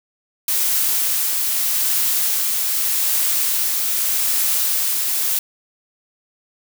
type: noise with tremolo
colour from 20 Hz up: blue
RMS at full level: -18 dBFS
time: 0.48-5.39 s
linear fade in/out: 2 ms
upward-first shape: triangle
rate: 0.82 Hz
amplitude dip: 25%
effects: none